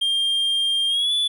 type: tone with pitch glide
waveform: triangle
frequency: 3200 to 3450 Hz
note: G7 to A7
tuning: +35 to -35 cents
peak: -17 dBFS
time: 0.01-1.28 s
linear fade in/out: 10 ms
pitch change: +130 cents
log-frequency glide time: 0.88-1.12 s
effects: none